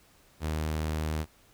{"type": "tone", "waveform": "sawtooth", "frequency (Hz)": 77.8, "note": "D#2", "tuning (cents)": 0, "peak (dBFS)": -25, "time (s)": [0.4, 1.26], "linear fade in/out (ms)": 50, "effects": ["pink hiss -61 dBFS RMS until 1.53 s"]}